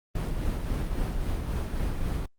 brown noise with tremolo, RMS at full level -27 dBFS, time 0.15-2.26 s, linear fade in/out 5 ms, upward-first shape sine, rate 3.7 Hz, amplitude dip 35%, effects Opus 32 kbps

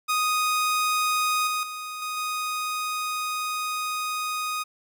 sawtooth tone with level steps, 1244.5 Hz, D#6, in tune, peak -18 / -21 / -29 / -25 / -23 dBFS, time 0.08-4.64 s, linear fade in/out 20 ms, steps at 1.47 / 1.63 / 2.02 / 2.17 s, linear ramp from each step 2 ms, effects none

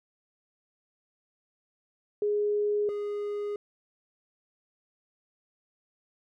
sine / triangle tone pair in turn, 415.3 / 412.4 Hz, G#4 / G#4, 0 / -12 cents, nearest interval unison, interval 12 cents, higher first, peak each -24 / -28 dBFS, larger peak first, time 2.22-2.89 / 2.89-3.56 s, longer neither, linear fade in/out 2 ms, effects none

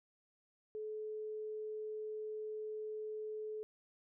sine tone, 430 Hz, A4, 40 cents flat, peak -40 dBFS, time 0.75-3.63 s, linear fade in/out 0 ms, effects none

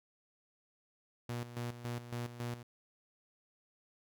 sawtooth tone with tremolo, 120 Hz, B2, 49 cents flat, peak -33 dBFS, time 1.29-2.63 s, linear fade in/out 5 ms, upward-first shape square, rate 3.6 Hz, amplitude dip 70%, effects none

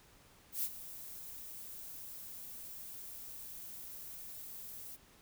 violet noise with ADSR envelope, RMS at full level -34 dBFS, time 0.52-4.97 s, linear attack 110 ms, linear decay 57 ms, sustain -14 dB, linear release 27 ms, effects pink hiss -63 dBFS RMS until 5.21 s

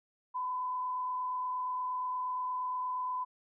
sine tone with frequency modulation, 1007 Hz, B5, 33 cents sharp, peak -32 dBFS, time 0.34-3.25 s, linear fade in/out 20 ms, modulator 28.5 Hz, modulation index 0.41, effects none

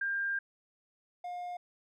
sine / triangle tone pair in turn, 1598 / 711.8 Hz, G6 / F5, +33 / +33 cents, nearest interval octave + major second, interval 1400 cents, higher first, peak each -30 / -35 dBFS, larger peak first, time 0.01-0.39 / 1.24-1.57 s, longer first, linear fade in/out 5 ms, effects none

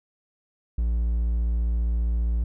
triangle tone, 57.5 Hz, A#1, 23 cents flat, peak -19 dBFS, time 0.78-2.44 s, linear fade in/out 5 ms, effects none

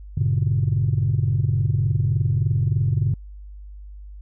sine chord, G diminished, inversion none, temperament just, 98 / 117.6 / 141.12 Hz, G2 / Bb2 / Db3, 0 / +16 / +31 cents, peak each -21 dBFS, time 0.17-3.14 s, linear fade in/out 5 ms, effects tanh soft clip ceiling -11 dBFS + added 50 Hz sine -36 dBFS peak until 4.21 s

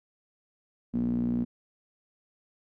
sawtooth tone with band-pass filter, 59.9 Hz, A#1, 48 cents sharp, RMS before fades -28 dBFS, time 0.93-1.45 s, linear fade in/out 20 ms, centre 230 Hz, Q 7.9, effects none

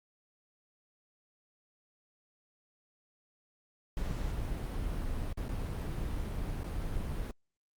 brown noise with dropouts, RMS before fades -35 dBFS, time 3.97-7.31 s, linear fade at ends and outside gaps 1 ms, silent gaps 5.328-5.373 / 5.483-5.49 / 6.634-6.642 s, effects Opus 48 kbps

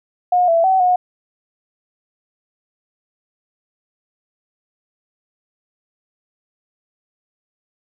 sine tone with pitch steps, 719 / 667 / 759 / 725 Hz, F#5 / E5 / F#5 / F#5, -50 / +20 / +44 / -35 cents, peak -11 dBFS, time 0.32-0.96 s, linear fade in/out 5 ms, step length 160 ms, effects none

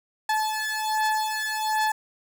30% pulse beating tone pair, 864 / 865.3 Hz, A5 / A5, -32 / -29 cents, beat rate 1.3 Hz, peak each -24 dBFS, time 0.29-1.92 s, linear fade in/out 5 ms, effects none

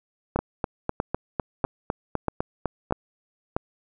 two click trains, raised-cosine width 1 ms, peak -9 / -10 dBFS, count 6 / 11, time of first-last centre 0.36-3.565 / 0.39-2.909 s, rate 1.56 / 3.97 Hz, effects none

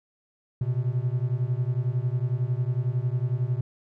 triangle beating tone pair, 119.9 / 130.9 Hz, A#2 / C3, +49 / +1 cents, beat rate 11 Hz, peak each -24 / -25 dBFS, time 0.61-3.61 s, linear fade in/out 5 ms, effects none

